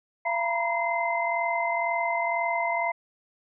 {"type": "tone cluster", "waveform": "sine", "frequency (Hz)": [682, 933, 975, 2071], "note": ["F5", "A#5", "B5", "C7"], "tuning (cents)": [-41, 1, -23, -18], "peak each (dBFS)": [-28, -31, -31, -29], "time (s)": [0.25, 2.92], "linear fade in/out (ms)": 10, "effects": []}